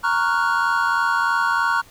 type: chord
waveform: triangle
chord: Gb major seventh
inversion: first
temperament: equal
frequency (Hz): 932.3 / 1108.7 / 1396.9 / 1480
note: Bb5 / Db6 / F6 / Gb6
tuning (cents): 0 / 0 / 0 / 0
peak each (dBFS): -21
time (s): 0.03-1.82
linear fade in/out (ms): 20
effects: pink hiss -49 dBFS RMS until 1.9 s